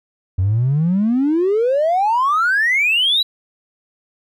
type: exponential sweep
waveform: triangle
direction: up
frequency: 89 to 3997 Hz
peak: -10 dBFS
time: 0.38-3.23 s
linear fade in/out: 10 ms
effects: tanh soft clip ceiling -10 dBFS